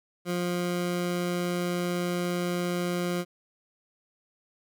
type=tone; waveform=20% pulse; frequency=176.5 Hz; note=F3; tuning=19 cents sharp; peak=-22 dBFS; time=0.25-3.25 s; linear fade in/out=50 ms; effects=none